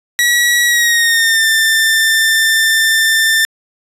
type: tone with pitch glide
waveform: sawtooth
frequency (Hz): 1925 to 1785.7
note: B6 to A6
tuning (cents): -45 to +25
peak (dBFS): -6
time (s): 0.19-3.45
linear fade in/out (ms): 0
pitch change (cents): -130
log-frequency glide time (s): 0.65-1.47
effects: resampled to 32000 Hz